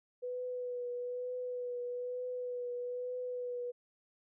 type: tone with vibrato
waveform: sine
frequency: 493.9 Hz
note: B4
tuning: in tune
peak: -36 dBFS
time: 0.22-3.72 s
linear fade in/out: 20 ms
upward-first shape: triangle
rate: 1.1 Hz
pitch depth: 25 cents each way
effects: none